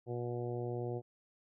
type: harmonic tone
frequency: 120.8 Hz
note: B2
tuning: 38 cents flat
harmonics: 1 / 2 / 3 / 4 / 5 / 6 / 7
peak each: -39 / -48 / -40 / -43 / -49 / -48 / -57 dBFS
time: 0.06-1.02 s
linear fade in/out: 50 ms
effects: none